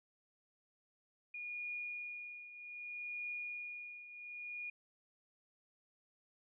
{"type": "tone with tremolo", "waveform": "sine", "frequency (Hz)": 2439, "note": "D#7", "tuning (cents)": -35, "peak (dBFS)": -39, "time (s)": [1.34, 4.7], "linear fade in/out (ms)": 5, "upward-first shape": "triangle", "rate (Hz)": 0.64, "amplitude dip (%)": 75, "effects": []}